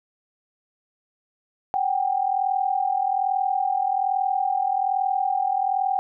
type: tone pair together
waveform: sine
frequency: 754 / 795.2 Hz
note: F#5 / G5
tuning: +32 / +25 cents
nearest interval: minor second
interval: 93 cents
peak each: -23 dBFS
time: 1.74-5.99 s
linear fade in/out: 0 ms
effects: none